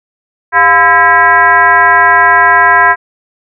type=tone with frequency modulation; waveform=sine; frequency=1318.5 Hz; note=E6; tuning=in tune; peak=-3 dBFS; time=0.52-2.96 s; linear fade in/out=50 ms; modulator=307 Hz; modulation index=1.9; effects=none